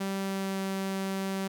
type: tone with pitch glide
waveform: sawtooth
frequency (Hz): 194.6 to 193.03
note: G3 to G3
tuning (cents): -12 to -26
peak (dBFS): -26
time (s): 0-1.48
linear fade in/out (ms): 10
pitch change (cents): -14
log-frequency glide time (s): 0.15-0.6
effects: none